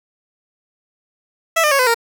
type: tone with pitch steps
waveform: 15% pulse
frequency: 657 / 602.5 / 552.5 / 506.6 / 464.6 Hz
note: E5 / D5 / C#5 / B4 / A#4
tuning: -6 / +44 / -6 / +44 / -6 cents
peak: -6 dBFS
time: 1.56-1.945 s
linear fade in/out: 10 ms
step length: 77 ms
effects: none